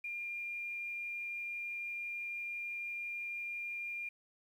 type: tone with quantisation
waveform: sine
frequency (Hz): 2402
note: D7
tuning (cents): +38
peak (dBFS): -38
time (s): 0.04-4.09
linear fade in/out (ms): 5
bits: 11
effects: none